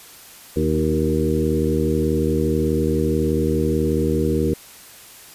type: harmonic tone with a mistuned harmonic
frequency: 78.3 Hz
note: D#2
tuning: 11 cents sharp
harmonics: 1 / 2 / 3 / 4 / 5 / 6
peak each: -24 / -24 / -24 / -24 / -24 / -24 dBFS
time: 0.56-4.54 s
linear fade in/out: 5 ms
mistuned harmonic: 5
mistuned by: -29 cents
effects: white hiss -43 dBFS RMS until 5.34 s + resampled to 32000 Hz